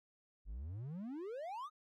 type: exponential sweep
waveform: triangle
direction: up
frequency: 45 to 1290 Hz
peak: -40 dBFS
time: 0.45-1.7 s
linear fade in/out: 50 ms
effects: none